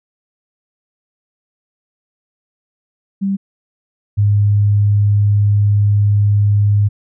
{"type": "tone pair in turn", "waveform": "sine", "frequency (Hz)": [196, 102.81], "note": ["G3", "G#2"], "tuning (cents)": [0, -17], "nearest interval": "major seventh", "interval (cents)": 1117, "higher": "first", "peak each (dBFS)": [-14, -9], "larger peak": "second", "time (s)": [[3.21, 3.37], [4.17, 6.89]], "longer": "second", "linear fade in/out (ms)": 20, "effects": []}